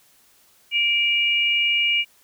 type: tone pair together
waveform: sine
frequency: 2342 / 2863 Hz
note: D7 / F7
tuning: -5 / +42 cents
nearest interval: minor third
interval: 347 cents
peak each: -20 dBFS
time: 0.71-2.05 s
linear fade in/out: 50 ms
effects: white hiss -57 dBFS RMS until 2.23 s